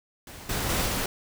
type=noise with level steps; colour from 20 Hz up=pink; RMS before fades=-43 / -29 / -26 / -28 dBFS; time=0.27-1.06 s; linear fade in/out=2 ms; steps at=0.49 / 0.69 / 0.86 s; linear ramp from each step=5 ms; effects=none